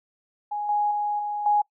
sine tone with level steps, 830.6 Hz, G#5, in tune, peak -26 / -20 / -23 / -26 / -17 dBFS, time 0.51-1.62 s, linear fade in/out 10 ms, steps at 0.69 / 0.91 / 1.19 / 1.46 s, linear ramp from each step 2 ms, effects noise-tail reverb RT60 0.1 s tail -23 dB re dry

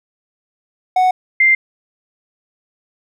triangle / sine tone pair in turn, 740 / 2093 Hz, F#5 / C7, 0 / 0 cents, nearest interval octave + tritone, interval 1800 cents, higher second, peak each -8 dBFS, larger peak neither, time 0.96-1.11 / 1.4-1.55 s, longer neither, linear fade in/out 5 ms, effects none

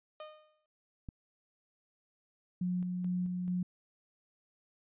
30% pulse tone with exponential decay, 614 Hz, D#5, 23 cents flat, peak -39 dBFS, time 0.2-0.66 s, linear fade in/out 2 ms, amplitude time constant 100 ms
click, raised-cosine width 5 ms, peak -30 dBFS, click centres 1.088 s
sine tone with tremolo, 180.1 Hz, F#3, 46 cents flat, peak -30 dBFS, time 2.61-3.63 s, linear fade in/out 5 ms, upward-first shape square, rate 2.3 Hz, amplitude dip 30%
effects resampled to 8000 Hz

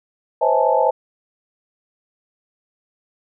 sine tone cluster, 504 / 539 / 643 / 838 / 888 Hz, B4 / C#5 / E5 / G#5 / A5, +35 / -49 / -43 / +15 / +16 cents, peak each -20 dBFS, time 0.41-0.91 s, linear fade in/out 10 ms, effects none

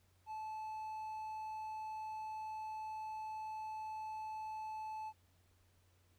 triangle tone, 869 Hz, A5, 22 cents flat, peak -40 dBFS, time 0.26-5.13 s, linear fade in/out 50 ms, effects added 90 Hz sine -70 dBFS peak until 6.18 s + pink hiss -75 dBFS RMS until 6.18 s

